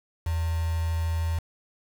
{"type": "tone with quantisation", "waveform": "sine", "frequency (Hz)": 82.41, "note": "E2", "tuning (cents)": 0, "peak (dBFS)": -24, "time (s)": [0.26, 1.39], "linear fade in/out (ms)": 5, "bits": 6, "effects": []}